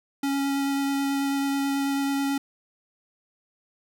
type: tone with vibrato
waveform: square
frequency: 277.2 Hz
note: C#4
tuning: in tune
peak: -24 dBFS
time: 0.23-2.38 s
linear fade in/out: 5 ms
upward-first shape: sine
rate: 9.2 Hz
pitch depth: 9 cents each way
effects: none